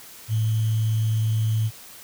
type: tone with sample-and-hold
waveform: sine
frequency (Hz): 110.1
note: A2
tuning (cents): +2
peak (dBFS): -19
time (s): 0.28-1.71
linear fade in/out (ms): 50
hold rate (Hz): 3150
effects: white hiss -44 dBFS RMS until 2.03 s